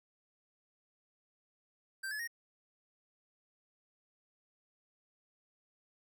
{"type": "tone with pitch steps", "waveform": "square", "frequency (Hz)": [1568, 1709.9, 1864.7], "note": ["G6", "A6", "A#6"], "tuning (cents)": [0, -50, 0], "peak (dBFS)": -38, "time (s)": [2.03, 2.276], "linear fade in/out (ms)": 10, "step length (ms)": 82, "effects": []}